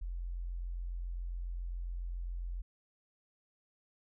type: tone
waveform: sine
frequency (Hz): 43.65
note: F1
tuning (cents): 0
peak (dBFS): -36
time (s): 0.01-2.62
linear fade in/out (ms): 10
effects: none